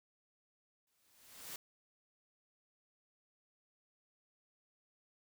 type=noise with exponential growth; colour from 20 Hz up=white; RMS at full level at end=-44 dBFS; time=0.87-1.56 s; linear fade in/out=2 ms; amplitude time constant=150 ms; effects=none